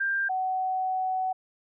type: tone pair in turn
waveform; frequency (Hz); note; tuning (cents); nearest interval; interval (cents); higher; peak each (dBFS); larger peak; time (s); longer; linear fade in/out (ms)
sine; 1589 / 749.9; G6 / F#5; +23 / +23; octave + minor second; 1300; first; -24 / -25; first; 0-0.29 / 0.29-1.33; second; 10
effects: none